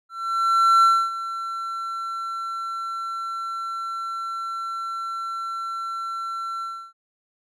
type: tone with ADSR envelope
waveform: triangle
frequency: 1350 Hz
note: E6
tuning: 41 cents sharp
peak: -10 dBFS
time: 0.09-6.93 s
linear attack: 740 ms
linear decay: 270 ms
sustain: -15 dB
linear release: 310 ms
effects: none